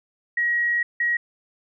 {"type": "tone pair in turn", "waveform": "sine", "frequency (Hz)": [1901, 1901], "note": ["A#6", "A#6"], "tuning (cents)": [33, 33], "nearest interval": "unison", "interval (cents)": 0, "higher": "neither", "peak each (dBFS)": -19, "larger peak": "neither", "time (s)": [[0.37, 0.83], [1, 1.17]], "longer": "first", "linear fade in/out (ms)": 5, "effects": []}